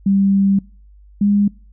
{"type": "tone pair in turn", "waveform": "sine", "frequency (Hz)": [196.6, 203.5], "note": ["G3", "G#3"], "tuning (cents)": [5, -35], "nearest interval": "minor second", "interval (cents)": 60, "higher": "second", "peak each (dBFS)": -11, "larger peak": "neither", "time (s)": [[0.06, 0.59], [1.21, 1.48]], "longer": "first", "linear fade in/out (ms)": 5, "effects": ["noise-tail reverb RT60 0.4 s tail -25 dB re dry", "added 50 Hz sine -42 dBFS peak until 1.72 s"]}